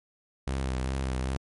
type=tone with vibrato; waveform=sawtooth; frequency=65.41 Hz; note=C2; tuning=in tune; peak=-24 dBFS; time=0.47-1.37 s; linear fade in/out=5 ms; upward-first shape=sine; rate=2.5 Hz; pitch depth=43 cents each way; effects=MP3 48 kbps